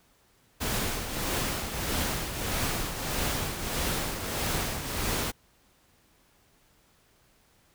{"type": "noise with tremolo", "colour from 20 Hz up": "pink", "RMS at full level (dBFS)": -28, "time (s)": [0.6, 5.32], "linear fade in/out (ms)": 20, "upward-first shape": "triangle", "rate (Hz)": 1.6, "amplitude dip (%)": 60, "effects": ["pink hiss -64 dBFS RMS until 7.74 s"]}